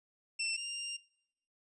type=tone pair in turn; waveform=20% pulse; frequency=2688 / 2790 Hz; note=E7 / F7; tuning=+33 / -2 cents; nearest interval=minor second; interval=65 cents; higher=second; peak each=-28 / -34 dBFS; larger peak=first; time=0.39-0.57 / 0.57-0.97 s; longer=second; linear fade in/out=10 ms; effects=noise-tail reverb RT60 0.8 s tail -22 dB re dry + resampled to 22050 Hz